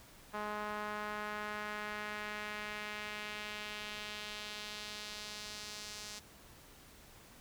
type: tone with band-pass filter sweep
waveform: sawtooth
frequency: 210 Hz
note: G#3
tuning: 19 cents sharp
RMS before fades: -43 dBFS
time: 0.33-6.2 s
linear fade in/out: 20 ms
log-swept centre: 1100 to 5800 Hz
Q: 1.4
effects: pink hiss -58 dBFS RMS until 7.4 s